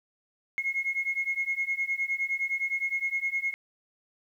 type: beating tone pair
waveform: sine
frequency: 2158 / 2167.7 Hz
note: C#7 / C#7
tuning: -47 / -39 cents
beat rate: 9.7 Hz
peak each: -30 / -29 dBFS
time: 0.58-3.54 s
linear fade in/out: 0 ms
effects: tanh soft clip ceiling -19 dBFS + 10-bit